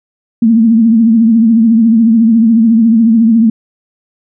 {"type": "tone with vibrato", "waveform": "sine", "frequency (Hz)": 226.3, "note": "A3", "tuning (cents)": 49, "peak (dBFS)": -4, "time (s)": [0.42, 3.5], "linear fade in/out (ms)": 5, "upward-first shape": "triangle", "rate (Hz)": 14, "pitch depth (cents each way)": 89, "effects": []}